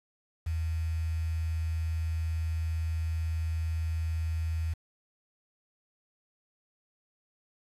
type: tone with quantisation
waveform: sine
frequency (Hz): 81.1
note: E2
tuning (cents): -28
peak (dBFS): -28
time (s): 0.46-4.74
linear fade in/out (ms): 10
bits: 8
effects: resampled to 32000 Hz